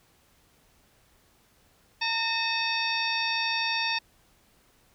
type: harmonic tone with a mistuned harmonic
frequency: 913 Hz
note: A#5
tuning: 36 cents flat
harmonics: 1 / 2 / 3 / 4 / 5 / 6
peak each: -32 / -33 / -30 / -33 / -34 / -35 dBFS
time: 2.01-3.99 s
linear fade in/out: 10 ms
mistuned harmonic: 3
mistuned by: -100 cents
effects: pink hiss -63 dBFS RMS until 4.94 s